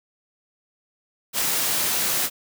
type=high-pass noise; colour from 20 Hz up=white; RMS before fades=-23 dBFS; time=1.33-2.3 s; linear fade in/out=50 ms; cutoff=110 Hz; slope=24 dB/octave; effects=none